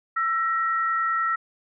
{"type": "tone pair together", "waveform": "sine", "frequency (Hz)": [1335, 1888], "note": ["E6", "A#6"], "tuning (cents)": [22, 22], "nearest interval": "tritone", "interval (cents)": 600, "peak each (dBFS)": [-22, -28], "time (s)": [0.16, 1.36], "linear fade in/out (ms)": 10, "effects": []}